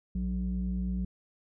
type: tone pair together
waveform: sine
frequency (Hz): 58.59 / 185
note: A#1 / F#3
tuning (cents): +9 / 0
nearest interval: octave + minor sixth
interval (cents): 1991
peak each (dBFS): -30 / -30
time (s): 0.15-1.05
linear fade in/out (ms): 5
effects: tanh soft clip ceiling -24 dBFS